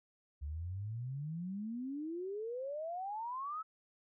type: exponential sweep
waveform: sine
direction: up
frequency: 69.6 to 1318.5 Hz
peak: -38 dBFS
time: 0.41-3.63 s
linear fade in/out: 20 ms
effects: none